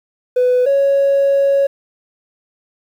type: tone pair in turn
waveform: triangle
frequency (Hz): 499.1 / 554.7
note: B4 / C#5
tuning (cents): +18 / +1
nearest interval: major second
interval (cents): 183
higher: second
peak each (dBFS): -7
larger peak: neither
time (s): 0.36-0.66 / 0.66-1.67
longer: second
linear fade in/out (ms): 10
effects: tanh soft clip ceiling -7 dBFS + 8-bit